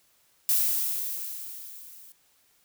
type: noise with level ramp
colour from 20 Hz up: violet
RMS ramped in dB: -22 to -50 dBFS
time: 0.49-2.12 s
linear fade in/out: 0 ms
effects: white hiss -65 dBFS RMS until 2.64 s